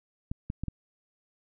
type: clicks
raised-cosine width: 5 ms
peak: -20 dBFS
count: 4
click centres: 0.315 / 0.501 / 0.636 / 0.683 s
effects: none